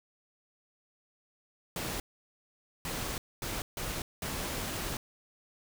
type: noise bursts at uneven times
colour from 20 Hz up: pink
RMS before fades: -36 dBFS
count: 5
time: 1.76-2 / 2.85-3.18 / 3.42-3.62 / 3.77-4.02 / 4.22-4.97 s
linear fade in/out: 2 ms
effects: none